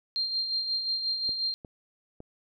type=tone with tremolo; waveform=sine; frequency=4186 Hz; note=C8; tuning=in tune; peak=-25 dBFS; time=0.16-1.54 s; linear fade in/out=0 ms; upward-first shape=sine; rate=5.6 Hz; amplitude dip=50%
type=clicks; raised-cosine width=2 ms; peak=-30 dBFS; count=3; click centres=1.292 / 1.648 / 2.204 s
effects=none